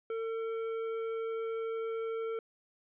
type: tone with tanh clipping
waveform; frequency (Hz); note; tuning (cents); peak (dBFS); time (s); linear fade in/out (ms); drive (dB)
sine; 451.1; A4; +43; -35; 0.1-2.39; 2; 11
effects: resampled to 8000 Hz